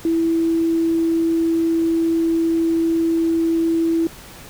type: tone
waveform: sine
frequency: 329.6 Hz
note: E4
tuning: in tune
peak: -15 dBFS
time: 0.05-4.07 s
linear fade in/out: 2 ms
effects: pink hiss -40 dBFS RMS until 4.49 s